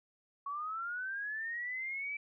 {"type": "linear sweep", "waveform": "sine", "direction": "up", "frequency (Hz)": [1108.7, 2322], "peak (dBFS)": -36, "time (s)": [0.46, 2.17], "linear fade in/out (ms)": 5, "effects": []}